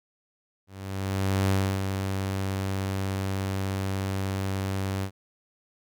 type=tone with ADSR envelope; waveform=sawtooth; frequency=96.6 Hz; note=G2; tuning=25 cents flat; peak=-17 dBFS; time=0.67-5.11 s; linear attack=830 ms; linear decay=300 ms; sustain=-6 dB; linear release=78 ms; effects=none